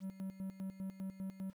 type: tone with tremolo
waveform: triangle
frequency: 191.3 Hz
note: G3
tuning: 42 cents flat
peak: -37 dBFS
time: 0-1.54 s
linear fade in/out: 50 ms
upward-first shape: square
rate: 5 Hz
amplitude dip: 80%
effects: 11-bit